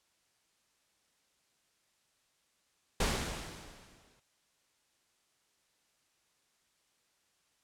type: noise with exponential decay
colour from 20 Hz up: pink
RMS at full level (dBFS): -29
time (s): 3-4.2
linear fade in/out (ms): 5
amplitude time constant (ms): 260
effects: white hiss -74 dBFS RMS until 7.63 s + low-pass 9000 Hz 12 dB/octave